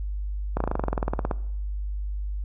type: slowing click train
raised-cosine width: 1 ms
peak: -11 dBFS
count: 17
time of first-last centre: 0.57-1.312 s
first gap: 34 ms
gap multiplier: 1.04
effects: noise-tail reverb RT60 0.8 s tail -20 dB re dry + added 50 Hz sine -27 dBFS peak until 2.44 s